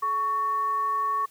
sine tone with frequency modulation, 1117 Hz, C#6, 13 cents sharp, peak -23 dBFS, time 0.02-1.26 s, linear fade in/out 10 ms, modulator 689 Hz, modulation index 0.21, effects white hiss -57 dBFS RMS until 1.3 s

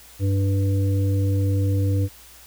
harmonic tone, 98 Hz, G2, in tune, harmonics 1 / 3 / 5, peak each -18 / -28 / -32 dBFS, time 0.19-2.09 s, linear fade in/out 50 ms, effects added 60 Hz sine -53 dBFS peak until 2.46 s + white hiss -47 dBFS RMS until 2.46 s

